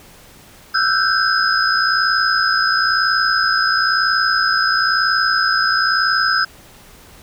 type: tone cluster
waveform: sine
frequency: 1321 / 1511 / 1572 / 5040 Hz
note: E6 / F#6 / G6 / D#8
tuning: +3 / +36 / +4 / +21 cents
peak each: -19 dBFS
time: 0.74-6.45 s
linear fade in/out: 10 ms
effects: pink hiss -44 dBFS RMS until 7.22 s